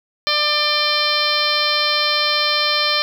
harmonic tone with a mistuned harmonic, 595 Hz, D5, 22 cents sharp, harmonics 1 / 2 / 3 / 4 / 5 / 6 / 7 / 8 / 9, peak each -26 / -23 / -26 / -23 / -24 / -26 / -21 / -26 / -26 dBFS, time 0.27-3.02 s, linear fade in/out 0 ms, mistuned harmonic 5, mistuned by +70 cents, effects 7-bit

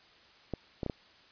clicks, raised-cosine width 2 ms, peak -20 dBFS, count 4, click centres 0.537 / 0.832 / 0.863 / 0.898 s, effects white hiss -59 dBFS RMS until 1.31 s + resampled to 11025 Hz

